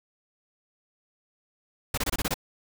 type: noise bursts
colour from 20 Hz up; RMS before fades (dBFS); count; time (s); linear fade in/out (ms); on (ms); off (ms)
pink; -27; 7; 1.94-2.342; 5; 36; 25
effects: none